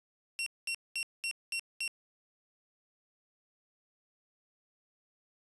sawtooth tone bursts, 2733 Hz, F7, 38 cents flat, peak -29 dBFS, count 6, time 0.39-1.878 s, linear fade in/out 0 ms, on 73 ms, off 210 ms, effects resampled to 24000 Hz

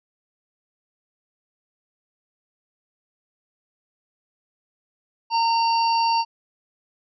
harmonic tone with a mistuned harmonic, 918 Hz, A#5, 27 cents flat, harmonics 1 / 3 / 5 / 6, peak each -18 / -31 / -27 / -37 dBFS, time 5.3-6.25 s, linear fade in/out 50 ms, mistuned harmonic 6, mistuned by +21 cents, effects none

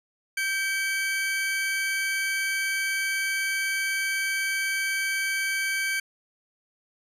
40% pulse tone pair together, 1568 / 2284 Hz, G6 / D7, 0 / -49 cents, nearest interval perfect fifth, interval 651 cents, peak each -27 / -27 dBFS, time 0.37-6 s, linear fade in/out 5 ms, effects resampled to 32000 Hz

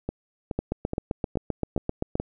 two click trains, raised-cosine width 2 ms, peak -12 / -15 dBFS, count 13 / 6, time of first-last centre 0.59-2.155 / 0.09-2.2 s, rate 7.67 / 2.37 Hz, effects none

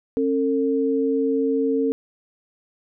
sine tone pair together, 271.2 / 451.3 Hz, C#4 / A4, -38 / +44 cents, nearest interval major sixth, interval 882 cents, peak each -21 dBFS, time 0.17-1.92 s, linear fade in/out 0 ms, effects none

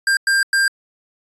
square tone bursts at uneven times, 1594 Hz, G6, 28 cents sharp, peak -14 dBFS, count 3, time 0.07-0.17 / 0.27-0.43 / 0.53-0.68 s, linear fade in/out 2 ms, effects resampled to 24000 Hz

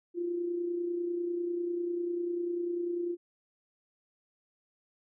sine tone with amplitude modulation, 347.7 Hz, F4, 8 cents flat, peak -28 dBFS, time 0.14-3.17 s, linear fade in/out 50 ms, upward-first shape sine, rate 30.1 Hz, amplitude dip 45%, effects none

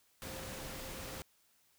sine tone in noise, 527 Hz, C5, 12 cents sharp, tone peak -52 dBFS, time 0.22-1.22 s, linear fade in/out 0 ms, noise pink, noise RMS -45 dBFS, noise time 0.22-1.22 s, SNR -10 dB, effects white hiss -71 dBFS RMS until 1.78 s

